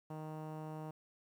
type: tone with low-pass filter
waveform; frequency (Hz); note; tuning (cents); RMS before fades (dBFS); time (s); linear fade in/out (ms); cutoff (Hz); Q
sawtooth; 155.6; D#3; 0; -45; 0.1-0.91; 5; 900; 2
effects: 11-bit